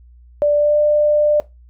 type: tone with pitch glide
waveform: sine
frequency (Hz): 587.3 to 596.2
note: D5 to D5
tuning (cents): 0 to +26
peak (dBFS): -11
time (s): 0.42-1.4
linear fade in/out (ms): 0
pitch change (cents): +26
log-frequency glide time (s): 0.55-0.78
effects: noise-tail reverb RT60 0.2 s tail -19 dB re dry + added 60 Hz sine -42 dBFS peak until 1.69 s

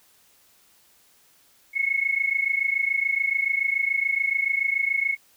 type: tone pair together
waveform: sine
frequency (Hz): 2176 / 2203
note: C#7 / C#7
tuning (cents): -33 / -11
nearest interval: unison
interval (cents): 22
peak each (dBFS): -24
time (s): 1.73-5.17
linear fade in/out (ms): 50
effects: white hiss -59 dBFS RMS until 5.36 s

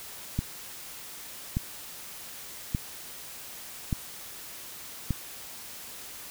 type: click train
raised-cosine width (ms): 5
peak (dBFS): -14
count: 5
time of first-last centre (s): 0.39-5.107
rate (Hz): 0.848
effects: white hiss -43 dBFS RMS until 6.3 s

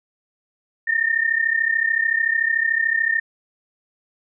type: tone pair together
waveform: sine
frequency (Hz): 1800 / 1833.6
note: A6 / A#6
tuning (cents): +39 / -29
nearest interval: unison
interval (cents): 32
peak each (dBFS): -20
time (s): 0.87-3.2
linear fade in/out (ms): 10
effects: none

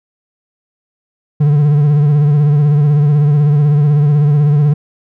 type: tone with vibrato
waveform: triangle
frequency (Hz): 146.83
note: D3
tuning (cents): 0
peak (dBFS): -5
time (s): 1.4-4.74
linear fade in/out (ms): 10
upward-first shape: triangle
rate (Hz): 16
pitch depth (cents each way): 71
effects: none

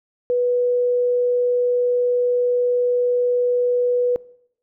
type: tone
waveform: sine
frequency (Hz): 490.8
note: B4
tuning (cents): -11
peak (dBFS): -16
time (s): 0.3-4.16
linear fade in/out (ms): 0
effects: noise-tail reverb RT60 0.7 s tail -22 dB re dry

